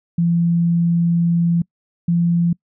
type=tone pair in turn; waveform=sine; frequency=170 / 171.08 Hz; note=F3 / F3; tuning=-46 / -35 cents; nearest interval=unison; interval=11 cents; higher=second; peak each=-13 dBFS; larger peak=neither; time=0.18-1.62 / 2.08-2.53 s; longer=first; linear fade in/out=5 ms; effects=noise-tail reverb RT60 0.1 s tail -26 dB re dry